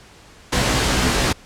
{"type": "noise with comb filter", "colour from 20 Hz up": "pink", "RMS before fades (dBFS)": -18, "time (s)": [0.52, 1.33], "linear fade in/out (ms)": 10, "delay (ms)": 16, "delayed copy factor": 0.8, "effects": ["pink hiss -46 dBFS RMS until 1.45 s", "low-pass 8000 Hz 12 dB/octave"]}